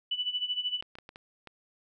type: tone with tremolo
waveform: sine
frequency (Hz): 2972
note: F#7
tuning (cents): +7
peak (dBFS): -26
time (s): 0.11-0.81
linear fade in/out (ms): 5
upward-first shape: sine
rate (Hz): 13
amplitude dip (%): 80
type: clicks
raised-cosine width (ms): 0.3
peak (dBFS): -29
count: 6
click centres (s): 0.825 / 0.954 / 0.986 / 1.091 / 1.159 / 1.473
effects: none